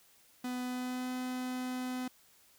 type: tone with pitch glide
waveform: 45% pulse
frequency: 249.7 to 253.2 Hz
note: B3 to B3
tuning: +19 to +43 cents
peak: -35 dBFS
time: 0.44-2.08 s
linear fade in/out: 5 ms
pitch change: +24 cents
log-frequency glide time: 0.63-1.11 s
effects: white hiss -64 dBFS RMS until 2.58 s